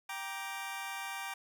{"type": "chord", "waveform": "20% pulse", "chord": "G minor", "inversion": "none", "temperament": "just", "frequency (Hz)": [784, 940.8, 1176], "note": ["G5", "Bb5", "D6"], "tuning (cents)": [0, 16, 2], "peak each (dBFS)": [-37, -39, -40], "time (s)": [0.09, 1.34], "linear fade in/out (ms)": 5, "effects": []}